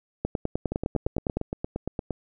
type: two click trains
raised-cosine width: 2 ms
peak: -12 / -15 dBFS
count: 12 / 13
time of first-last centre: 0.25-1.37 / 0.72-2.107 s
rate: 9.82 / 8.65 Hz
effects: none

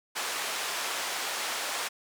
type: band-pass noise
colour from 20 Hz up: pink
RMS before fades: -33 dBFS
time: 0.15-1.89 s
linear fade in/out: 20 ms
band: 750 to 10000 Hz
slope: 12 dB/octave
effects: none

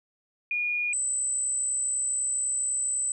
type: tone pair in turn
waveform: sine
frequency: 2438 / 8036 Hz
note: D#7 / B8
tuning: -36 / +29 cents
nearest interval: octave + major sixth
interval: 2065 cents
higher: second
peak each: -25 dBFS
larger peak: neither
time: 0.51-0.93 / 0.93-3.12 s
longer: second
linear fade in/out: 2 ms
effects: none

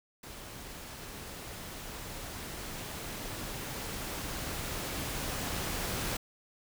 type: noise with level ramp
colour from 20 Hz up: pink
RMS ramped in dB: -46 to -34 dBFS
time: 0.23-6.17 s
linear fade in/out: 5 ms
effects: none

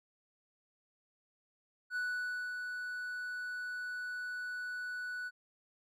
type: tone with ADSR envelope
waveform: triangle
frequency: 1481 Hz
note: F#6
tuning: 1 cent sharp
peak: -31 dBFS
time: 1.9-5.31 s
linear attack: 61 ms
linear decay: 570 ms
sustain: -5 dB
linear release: 40 ms
effects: none

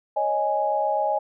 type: chord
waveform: sine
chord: C# suspended second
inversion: none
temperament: equal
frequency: 554.4 / 622.3 / 830.6 Hz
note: C#5 / D#5 / G#5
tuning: 0 / 0 / 0 cents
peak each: -28 / -25 / -23 dBFS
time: 0.16-1.19 s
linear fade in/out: 10 ms
effects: none

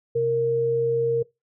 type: tone pair together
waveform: sine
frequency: 128.86 / 464.4 Hz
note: C3 / A#4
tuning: -26 / -7 cents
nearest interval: octave + minor seventh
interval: 2219 cents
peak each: -31 / -19 dBFS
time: 0.15-1.23 s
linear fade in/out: 10 ms
effects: noise-tail reverb RT60 0.2 s tail -21 dB re dry

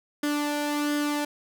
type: tone with flanger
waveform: sawtooth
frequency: 293.7 Hz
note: D4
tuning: in tune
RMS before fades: -27 dBFS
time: 0.23-1.25 s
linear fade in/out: 5 ms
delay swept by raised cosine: 0.6 to 1.29 ms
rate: 1.4 Hz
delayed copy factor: +0.5
effects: none

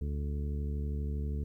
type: harmonic tone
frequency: 72.5 Hz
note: D2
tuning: 22 cents flat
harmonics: 1 / 2 / 3 / 4 / 5 / 6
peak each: -32 / -40 / -43 / -50 / -52 / -48 dBFS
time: 0.01-1.44 s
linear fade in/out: 5 ms
effects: 12-bit

